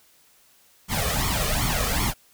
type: noise with flanger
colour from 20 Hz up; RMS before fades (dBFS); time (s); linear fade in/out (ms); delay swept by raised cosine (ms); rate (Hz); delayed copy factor
pink; -24; 0.88-2.14; 50; 0.9 to 1.7; 2.6; +0.75
effects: white hiss -58 dBFS RMS until 2.33 s